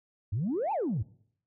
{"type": "exponential two-way sweep", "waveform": "sine", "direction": "up then down", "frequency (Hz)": [90, 916, 90], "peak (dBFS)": -26, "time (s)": [0.32, 1.03], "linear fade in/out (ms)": 10, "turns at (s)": 0.72, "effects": ["noise-tail reverb RT60 0.6 s tail -21 dB re dry", "tanh soft clip ceiling -24 dBFS"]}